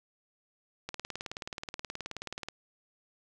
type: click train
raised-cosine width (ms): 0.2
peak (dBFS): -20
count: 31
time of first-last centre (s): 0.89-2.486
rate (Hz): 18.8
effects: none